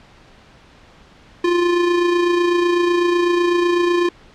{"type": "tone with amplitude modulation", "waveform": "square", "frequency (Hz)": 349.2, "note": "F4", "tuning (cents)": 0, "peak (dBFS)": -13, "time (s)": [1.44, 4.09], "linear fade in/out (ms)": 5, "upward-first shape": "sine", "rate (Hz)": 28, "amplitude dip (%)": 40, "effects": ["pink hiss -47 dBFS RMS until 4.34 s", "low-pass 4000 Hz 12 dB/octave"]}